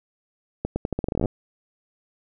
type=accelerating click train; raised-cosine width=2 ms; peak=-11 dBFS; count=16; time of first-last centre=0.65-1.258 s; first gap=110 ms; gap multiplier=0.83; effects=none